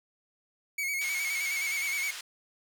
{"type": "tone with vibrato", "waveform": "45% pulse", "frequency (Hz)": 2217, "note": "C#7", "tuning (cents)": 0, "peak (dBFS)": -29, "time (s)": [0.78, 2.11], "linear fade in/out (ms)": 5, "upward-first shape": "square", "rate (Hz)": 9.6, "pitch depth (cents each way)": 43}
{"type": "band-pass noise", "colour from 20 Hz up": "pink", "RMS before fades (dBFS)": -41, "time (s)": [1.01, 2.21], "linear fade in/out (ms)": 5, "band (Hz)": [1900, 8700], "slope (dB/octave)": 12}
{"effects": []}